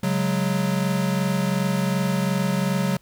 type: chord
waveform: square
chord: C# suspended fourth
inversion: none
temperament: equal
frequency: 138.59 / 185 / 207.7 Hz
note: C#3 / F#3 / G#3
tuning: 0 / 0 / 0 cents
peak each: -27 / -23 / -29 dBFS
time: 0.03-2.97 s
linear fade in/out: 5 ms
effects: pink hiss -59 dBFS RMS until 3.01 s